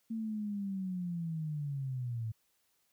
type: linear sweep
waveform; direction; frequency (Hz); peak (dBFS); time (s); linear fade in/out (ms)
sine; down; 227.3 to 109.1; -34; 0.1-2.32; 10
effects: white hiss -75 dBFS RMS until 2.92 s